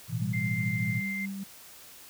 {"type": "chord", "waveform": "sine", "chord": "A suspended second", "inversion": "none", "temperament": "equal", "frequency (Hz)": [110, 123.47, 164.81], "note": ["A2", "B2", "E3"], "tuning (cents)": [0, 0, 0], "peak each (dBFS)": [-33, -32, -34], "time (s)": [0.08, 1.03], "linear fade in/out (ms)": 50}
{"type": "tone with tremolo", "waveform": "sine", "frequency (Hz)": 196, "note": "G3", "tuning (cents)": 0, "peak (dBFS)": -32, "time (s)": [0.21, 1.44], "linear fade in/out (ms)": 10, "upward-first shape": "sine", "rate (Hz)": 5, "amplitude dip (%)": 30}
{"type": "tone", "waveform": "sine", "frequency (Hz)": 2093, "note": "C7", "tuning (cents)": 0, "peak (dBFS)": -32, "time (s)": [0.33, 1.26], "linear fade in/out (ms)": 10}
{"effects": ["white hiss -50 dBFS RMS until 2.09 s"]}